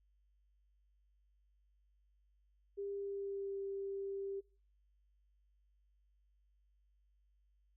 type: tone with pitch glide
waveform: sine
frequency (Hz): 399.9 to 393.5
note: G4 to G4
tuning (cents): +35 to +7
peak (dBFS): -39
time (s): 2.77-4.41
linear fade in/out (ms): 20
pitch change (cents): -28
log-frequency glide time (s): 2.91-3.59
effects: noise-tail reverb RT60 0.4 s tail -23 dB re dry + added 50 Hz sine -70 dBFS peak until 7.76 s